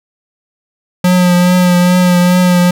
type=tone with vibrato; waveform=square; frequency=179.2 Hz; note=F3; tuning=45 cents sharp; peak=-7 dBFS; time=1.04-2.71 s; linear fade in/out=5 ms; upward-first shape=triangle; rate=2.4 Hz; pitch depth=26 cents each way; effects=none